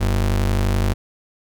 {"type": "ring-modulated tone", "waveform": "square", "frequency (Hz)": 70.7, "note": "C#2", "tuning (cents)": 35, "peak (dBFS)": -14, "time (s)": [0, 0.94], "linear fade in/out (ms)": 20, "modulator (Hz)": 25.8, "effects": []}